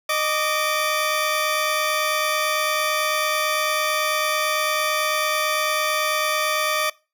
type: tone pair together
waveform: 15% pulse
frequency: 615.5 / 1162 Hz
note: D#5 / D6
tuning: -19 / -19 cents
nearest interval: major seventh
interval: 1100 cents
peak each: -16 / -17 dBFS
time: 0.09-6.9 s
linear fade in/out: 5 ms
effects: noise-tail reverb RT60 0.3 s tail -22 dB re dry